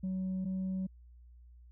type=tone pair in turn; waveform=sine; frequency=187.3 / 188.13 Hz; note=F#3 / F#3; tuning=+21 / +29 cents; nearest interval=unison; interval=8 cents; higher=second; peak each=-30 / -30 dBFS; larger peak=neither; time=0.03-0.45 / 0.45-0.87 s; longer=neither; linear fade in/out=10 ms; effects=tanh soft clip ceiling -31 dBFS + added 60 Hz sine -53 dBFS peak until 1.71 s